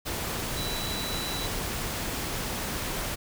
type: tone in noise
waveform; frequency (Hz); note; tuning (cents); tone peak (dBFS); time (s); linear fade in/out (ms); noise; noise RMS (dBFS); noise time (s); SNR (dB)
sine; 3951; B7; 0; -35; 0.56-1.48; 20; pink; -32; 0.05-3.16; -6
effects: none